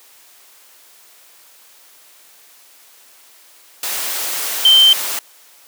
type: tone in noise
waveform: sine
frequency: 3116 Hz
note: G7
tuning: 11 cents flat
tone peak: -6 dBFS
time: 4.65-4.93 s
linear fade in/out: 2 ms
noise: white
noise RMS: -22 dBFS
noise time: 3.83-5.19 s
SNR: +13 dB
effects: white hiss -47 dBFS RMS until 5.67 s + high-pass 400 Hz 12 dB/octave